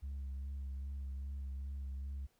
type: tone with vibrato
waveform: sine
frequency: 68.2 Hz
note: C#2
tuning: 28 cents flat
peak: -37 dBFS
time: 0.02-2.27 s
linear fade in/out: 20 ms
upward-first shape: sine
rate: 2.5 Hz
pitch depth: 28 cents each way
effects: tanh soft clip ceiling -38 dBFS + pink hiss -75 dBFS RMS until 2.39 s